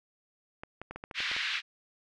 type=clicks; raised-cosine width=0.5 ms; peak=-25 dBFS; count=9; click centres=0.635 / 0.816 / 0.91 / 0.96 / 1.039 / 1.112 / 1.204 / 1.315 / 1.365 s
type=band-pass noise; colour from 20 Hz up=pink; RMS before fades=-33 dBFS; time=1.14-1.62 s; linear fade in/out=50 ms; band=1700 to 3900 Hz; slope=24 dB/octave
effects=none